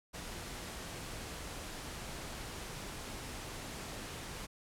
pink noise, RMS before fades -44 dBFS, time 0.13-4.47 s, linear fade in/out 20 ms, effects low-pass 11000 Hz 12 dB/octave

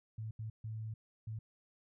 sine tone bursts at uneven times, 110 Hz, A2, in tune, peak -39 dBFS, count 4, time 0.18-0.31 / 0.39-0.5 / 0.64-0.94 / 1.27-1.39 s, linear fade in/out 5 ms, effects none

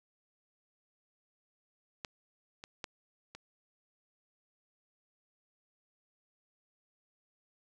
clicks, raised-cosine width 0.2 ms, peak -21 / -28 / -21 / -29 dBFS, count 4, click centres 2.048 / 2.639 / 2.842 / 3.35 s, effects none

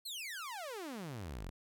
sawtooth exponential sweep, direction down, 4394 to 38.89 Hz, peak -38 dBFS, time 0.05-1.5 s, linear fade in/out 10 ms, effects none

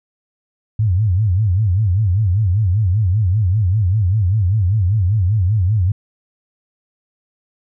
sine tone with vibrato, 98.8 Hz, G2, 14 cents sharp, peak -12 dBFS, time 0.79-5.92 s, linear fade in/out 5 ms, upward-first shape sine, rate 5.1 Hz, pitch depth 220 cents each way, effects none

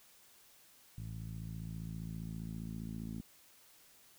10% pulse tone with low-pass filter sweep, 55 Hz, A1, in tune, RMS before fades -43 dBFS, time 0.98-3.21 s, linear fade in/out 0 ms, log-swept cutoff 130 to 230 Hz, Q 2.4, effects white hiss -63 dBFS RMS until 4.18 s

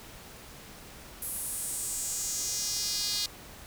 sawtooth tone with high-pass filter sweep, 410.7 Hz, G#4, 19 cents flat, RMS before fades -33 dBFS, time 1.22-3.26 s, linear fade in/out 2 ms, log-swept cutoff 11000 to 4300 Hz, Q 3.1, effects pink hiss -48 dBFS RMS until 3.66 s

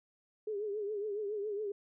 sine tone with vibrato, 415.3 Hz, G#4, in tune, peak -34 dBFS, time 0.47-1.72 s, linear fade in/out 5 ms, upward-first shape triangle, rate 7.2 Hz, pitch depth 97 cents each way, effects none

